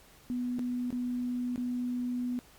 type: tone with dropouts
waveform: sine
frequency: 246.5 Hz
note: B3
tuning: 3 cents flat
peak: -30 dBFS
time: 0.3-2.39 s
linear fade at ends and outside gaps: 0 ms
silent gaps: 0.586-0.593 / 0.905-0.927 / 1.559-1.578 s
effects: pink hiss -58 dBFS RMS until 2.58 s + Opus 48 kbps